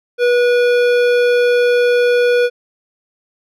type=tone with hard clipping; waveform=sine; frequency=486.4 Hz; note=B4; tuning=26 cents flat; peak=-12 dBFS; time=0.18-2.5 s; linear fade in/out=50 ms; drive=14 dB; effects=none